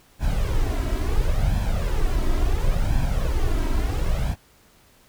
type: noise with flanger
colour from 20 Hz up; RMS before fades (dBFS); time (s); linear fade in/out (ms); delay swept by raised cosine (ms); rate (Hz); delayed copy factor
brown; -21; 0.19-4.36; 50; 1.2 to 3.1; 0.72; +0.65
effects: pink hiss -56 dBFS RMS until 5.08 s